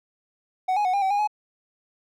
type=tone with pitch steps; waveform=triangle; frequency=746 / 832 / 737 / 803 / 766 / 817 / 843 Hz; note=F#5 / G#5 / F#5 / G5 / G5 / G#5 / G#5; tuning=+14 / +3 / -7 / +41 / -40 / -29 / +26 cents; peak=-18 dBFS; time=0.68-1.275 s; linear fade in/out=10 ms; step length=85 ms; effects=none